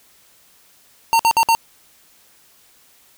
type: tone bursts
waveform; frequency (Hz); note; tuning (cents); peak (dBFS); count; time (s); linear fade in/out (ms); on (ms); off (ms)
square; 914; A#5; -34; -12; 4; 1.13-1.55; 0; 63; 56
effects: white hiss -53 dBFS RMS until 3.17 s